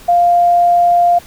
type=tone; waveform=sine; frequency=698.5 Hz; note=F5; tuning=in tune; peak=-7 dBFS; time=0.08-1.19 s; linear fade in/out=10 ms; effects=pink hiss -39 dBFS RMS until 1.26 s